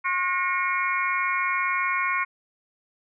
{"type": "tone cluster", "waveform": "sine", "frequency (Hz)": [1080, 1442, 1858, 2181, 2386], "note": ["C#6", "F#6", "A#6", "C#7", "D7"], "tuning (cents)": [-45, -45, -6, -29, 27], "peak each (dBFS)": [-26, -30, -31, -27, -34], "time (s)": [0.04, 2.25], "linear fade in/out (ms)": 20, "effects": []}